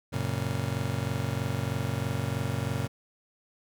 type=chord; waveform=35% pulse; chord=F# major; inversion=none; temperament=just; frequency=92.5 / 115.62 / 138.75 Hz; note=F#2 / A#2 / C#3; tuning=0 / -14 / +2 cents; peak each=-33 / -30 / -31 dBFS; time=0.12-2.88 s; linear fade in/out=20 ms; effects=none